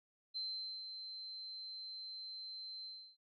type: tone with ADSR envelope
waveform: sine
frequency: 4100 Hz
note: C8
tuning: 36 cents flat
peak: -38 dBFS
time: 0.34-3.17 s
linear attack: 25 ms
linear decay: 460 ms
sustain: -7 dB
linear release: 320 ms
effects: none